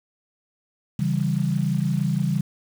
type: chord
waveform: sine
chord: C# diminished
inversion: none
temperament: equal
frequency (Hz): 138.59 / 164.81 / 196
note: C#3 / E3 / G3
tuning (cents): 0 / 0 / 0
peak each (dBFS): -24 / -24 / -25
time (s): 0.99-2.41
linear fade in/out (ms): 5
effects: 7-bit